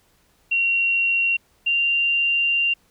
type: tone pair in turn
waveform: sine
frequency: 2747 / 2777 Hz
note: F7 / F7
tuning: -29 / -10 cents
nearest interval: unison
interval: 19 cents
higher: second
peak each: -17 dBFS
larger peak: neither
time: 0.51-1.37 / 1.66-2.74 s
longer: second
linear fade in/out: 10 ms
effects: pink hiss -61 dBFS RMS until 2.9 s